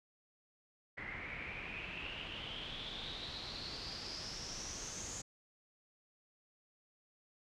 pink noise with low-pass filter sweep, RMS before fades -45 dBFS, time 0.97-5.22 s, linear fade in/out 10 ms, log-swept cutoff 2000 to 6900 Hz, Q 8.3, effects none

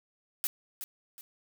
blue noise with echo, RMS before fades -30 dBFS, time 0.44-0.47 s, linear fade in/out 0 ms, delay 370 ms, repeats 2, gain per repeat -9 dB, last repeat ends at 1.21 s, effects none

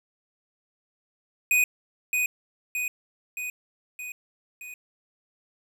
square tone with echo, 2489 Hz, D#7, in tune, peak -19 dBFS, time 1.51-1.64 s, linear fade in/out 2 ms, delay 620 ms, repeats 5, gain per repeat -4 dB, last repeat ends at 4.74 s, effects 10-bit

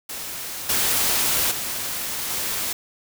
white noise with level steps, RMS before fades -32 / -21 / -28 / -26 dBFS, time 0.09-2.73 s, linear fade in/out 5 ms, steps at 0.69 / 1.51 / 2.3 s, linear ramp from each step 5 ms, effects none

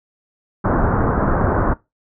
pink low-pass noise, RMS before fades -17 dBFS, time 0.64-1.74 s, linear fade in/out 10 ms, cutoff 1500 Hz, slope 48 dB/octave, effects noise-tail reverb RT60 0.2 s tail -19 dB re dry

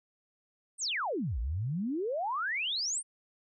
sine exponential two-way sweep, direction down then up, 9397 to 53.1 to 9397 Hz, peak -30 dBFS, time 0.78-3.03 s, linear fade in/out 50 ms, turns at 1.39 s, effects none

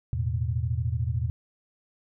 sine chord, E suspended fourth, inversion none, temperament equal, 82.41 / 110 / 123.47 Hz, E2 / A2 / B2, 0 / 0 / 0 cents, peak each -29 dBFS, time 0.13-1.3 s, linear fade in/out 0 ms, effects none

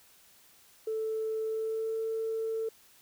sine tone with pitch glide, 440 to 446.4 Hz, A4 to A4, 0 to +25 cents, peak -29 dBFS, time 0.87-2.69 s, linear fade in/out 5 ms, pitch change +25 cents, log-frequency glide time 1.43-1.99 s, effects tanh soft clip ceiling -25 dBFS + white hiss -60 dBFS RMS until 3.01 s

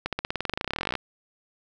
accelerating click train, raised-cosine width 0.3 ms, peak -11 dBFS, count 27, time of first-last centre 0.06-0.953 s, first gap 67 ms, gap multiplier 0.94, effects none

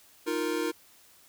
square chord, Eb suspended second, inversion none, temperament equal, 311.1 / 349.2 / 466.2 Hz, Eb4 / F4 / Bb4, 0 / 0 / 0 cents, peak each -33 dBFS, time 0.26-0.72 s, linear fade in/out 20 ms, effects white hiss -58 dBFS RMS until 1.28 s

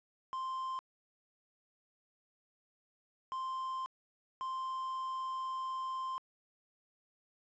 triangle tone bursts at uneven times, 1046 Hz, C6, 1 cent flat, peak -34 dBFS, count 3, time 0.33-0.79 / 3.32-3.86 / 4.41-6.18 s, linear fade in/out 0 ms, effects resampled to 16000 Hz + 11-bit

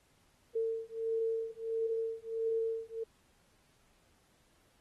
sine beating tone pair, 450.7 / 452.2 Hz, A4 / A4, +42 / +47 cents, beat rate 1.5 Hz, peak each -35 / -35 dBFS, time 0.55-3.04 s, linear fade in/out 10 ms, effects pink hiss -70 dBFS RMS until 4.8 s + AAC 32 kbps

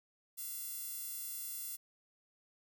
sawtooth tone with high-pass filter, 690 Hz, F5, 21 cents flat, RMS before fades -43 dBFS, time 0.37-1.77 s, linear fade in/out 20 ms, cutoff 11000 Hz, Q 0.77, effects none

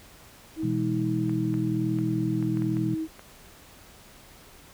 sine tone, 318.7 Hz, D#4, 42 cents sharp, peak -27 dBFS, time 0.56-3.08 s, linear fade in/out 50 ms
sine chord, E major, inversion second, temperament just, 123.61 / 164.81 / 206 Hz, B2 / E3 / G#3, +2 / 0 / -14 cents, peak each -29 / -31 / -31 dBFS, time 0.63-2.95 s, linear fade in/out 5 ms
clicks, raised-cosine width 0.5 ms, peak -28 dBFS, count 8, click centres 1.295 / 1.541 / 1.987 / 2.426 / 2.572 / 2.621 / 2.769 / 3.194 s
effects pink hiss -51 dBFS RMS until 4.73 s

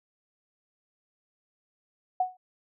sine tone with exponential decay, 738 Hz, F#5, 5 cents flat, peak -19 dBFS, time 2.2-2.37 s, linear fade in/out 5 ms, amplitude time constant 36 ms, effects none

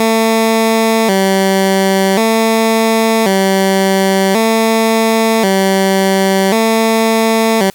15% pulse tone with vibrato, 207.7 Hz, G#3, in tune, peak -3 dBFS, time 0-7.7 s, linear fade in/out 2 ms, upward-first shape square, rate 0.46 Hz, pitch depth 130 cents each way, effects white hiss -44 dBFS RMS until 7.74 s

